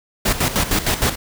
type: noise with tremolo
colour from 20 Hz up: pink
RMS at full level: -17 dBFS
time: 0.25-1.16 s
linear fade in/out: 10 ms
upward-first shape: square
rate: 6.5 Hz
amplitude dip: 70%
effects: none